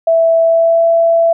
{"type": "tone with pitch glide", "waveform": "sine", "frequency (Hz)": [659.3, 667.3], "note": ["E5", "E5"], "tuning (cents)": [0, 21], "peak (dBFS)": -7, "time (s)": [0.07, 1.33], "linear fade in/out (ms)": 5, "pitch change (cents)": 21, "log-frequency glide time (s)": [0.42, 0.85], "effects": []}